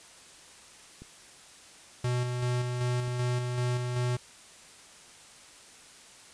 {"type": "clicks", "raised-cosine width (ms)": 3, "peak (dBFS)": -32, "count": 2, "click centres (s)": [1.02, 3.079]}
{"type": "tone with tremolo", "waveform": "square", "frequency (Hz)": 123.47, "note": "B2", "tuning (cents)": 0, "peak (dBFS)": -27, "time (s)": [2.04, 4.17], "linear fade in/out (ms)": 5, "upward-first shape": "square", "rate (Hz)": 2.6, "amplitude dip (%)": 35}
{"effects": ["white hiss -52 dBFS RMS until 6.33 s", "resampled to 22050 Hz"]}